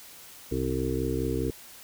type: harmonic tone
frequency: 64.8 Hz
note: C2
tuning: 16 cents flat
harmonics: 1 / 2 / 4 / 5 / 6 / 7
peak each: -33 / -33 / -33 / -33 / -33 / -33 dBFS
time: 0.51-1.51 s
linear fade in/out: 10 ms
effects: white hiss -48 dBFS RMS until 1.83 s